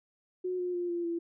sine tone with pitch steps, 365.3 / 358.4 / 351.6 / 345 / 338.5 Hz, F#4 / F4 / F4 / F4 / E4, -22 / +45 / +12 / -21 / +46 cents, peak -30 dBFS, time 0.44-1.19 s, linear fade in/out 10 ms, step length 150 ms, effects none

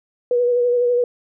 sine tone with vibrato, 486.8 Hz, B4, 25 cents flat, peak -14 dBFS, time 0.31-1.04 s, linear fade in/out 2 ms, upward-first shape sine, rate 12 Hz, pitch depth 25 cents each way, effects none

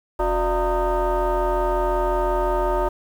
sine tone with frequency modulation, 277.2 Hz, C#4, in tune, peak -17 dBFS, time 0.19-2.89 s, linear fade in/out 10 ms, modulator 320 Hz, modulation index 2.6, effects tanh soft clip ceiling -14 dBFS + 8-bit

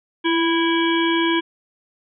harmonic tone with a mistuned harmonic, 328.9 Hz, E4, 4 cents flat, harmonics 1 / 3 / 5 / 7 / 9 / 10, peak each -18 / -24 / -26 / -27 / -30 / -27 dBFS, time 0.24-1.41 s, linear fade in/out 20 ms, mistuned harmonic 1, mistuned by +25 cents, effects none

